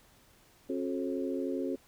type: harmonic tone with a mistuned harmonic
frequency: 89.9 Hz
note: F#2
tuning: 49 cents flat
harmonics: 3 / 4 / 5 / 6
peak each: -34 / -36 / -38 / -40 dBFS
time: 0.69-1.76 s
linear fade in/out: 10 ms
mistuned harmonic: 5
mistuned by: -66 cents
effects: pink hiss -62 dBFS RMS until 1.87 s